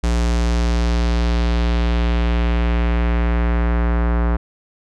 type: tone with low-pass filter sweep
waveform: square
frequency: 58.6 Hz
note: A#1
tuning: 10 cents sharp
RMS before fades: -17 dBFS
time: 0.03-4.37 s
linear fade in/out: 10 ms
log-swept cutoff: 7400 to 1400 Hz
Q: 1.4
effects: none